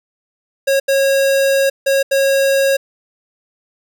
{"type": "tone bursts at uneven times", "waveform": "square", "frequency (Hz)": 546, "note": "C#5", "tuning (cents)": -26, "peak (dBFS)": -12, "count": 4, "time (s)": [[0.67, 0.8], [0.88, 1.7], [1.86, 2.03], [2.11, 2.77]], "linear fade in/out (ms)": 10, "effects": []}